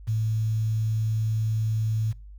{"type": "tone with quantisation", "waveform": "sine", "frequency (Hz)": 110, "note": "A2", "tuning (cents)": 0, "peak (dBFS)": -22, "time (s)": [0.07, 2.13], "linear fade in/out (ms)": 20, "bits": 8, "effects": ["noise-tail reverb RT60 0.4 s tail -25 dB re dry", "added 50 Hz sine -41 dBFS peak until 2.38 s"]}